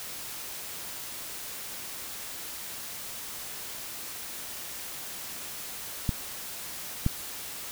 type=clicks; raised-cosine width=5 ms; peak=-13 / -11 dBFS; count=2; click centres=6.092 / 7.064 s; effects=white hiss -39 dBFS RMS until 7.71 s